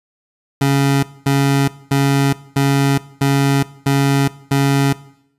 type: tone bursts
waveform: 25% pulse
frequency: 138.59 Hz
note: C#3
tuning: in tune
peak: -8 dBFS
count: 7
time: 0.61-4.93 s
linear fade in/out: 5 ms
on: 420 ms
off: 230 ms
effects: noise-tail reverb RT60 0.7 s tail -18 dB re dry + resampled to 32000 Hz